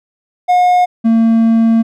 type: tone pair in turn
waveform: triangle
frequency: 720 / 226.9 Hz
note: F#5 / A#3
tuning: -47 / -47 cents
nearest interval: octave + minor sixth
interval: 2000 cents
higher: first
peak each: -5 dBFS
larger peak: neither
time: 0.48-0.86 / 1.04-1.83 s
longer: second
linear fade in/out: 20 ms
effects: none